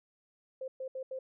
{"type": "tone bursts at uneven times", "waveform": "sine", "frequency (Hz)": 523.3, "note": "C5", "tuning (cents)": 0, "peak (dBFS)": -36, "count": 4, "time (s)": [[0.61, 0.68], [0.8, 0.88], [0.95, 1.03], [1.11, 1.19]], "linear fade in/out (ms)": 5, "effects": []}